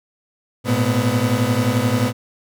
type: tone cluster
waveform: 30% pulse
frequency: 108.2 / 119.7 / 250.7 Hz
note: A2 / A#2 / B3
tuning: -29 / +46 / +26 cents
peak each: -18 dBFS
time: 0.64-2.13 s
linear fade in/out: 50 ms
effects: none